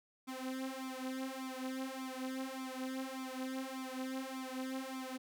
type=tone with flanger; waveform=sawtooth; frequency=261.6 Hz; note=C4; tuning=in tune; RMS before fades=-42 dBFS; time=0.27-5.18 s; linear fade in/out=20 ms; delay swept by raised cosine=0.85 to 4.45 ms; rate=1.7 Hz; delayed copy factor=+1; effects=none